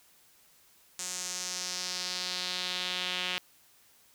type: tone with band-pass filter sweep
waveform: sawtooth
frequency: 181.4 Hz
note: F#3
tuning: 34 cents flat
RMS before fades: -35 dBFS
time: 0.99-3.38 s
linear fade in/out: 0 ms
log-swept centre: 7200 to 3000 Hz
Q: 2.6
effects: white hiss -62 dBFS RMS until 4.14 s